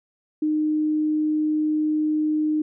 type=tone; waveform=sine; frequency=306.6 Hz; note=D#4; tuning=25 cents flat; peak=-19 dBFS; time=0.42-2.62 s; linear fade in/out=5 ms; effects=none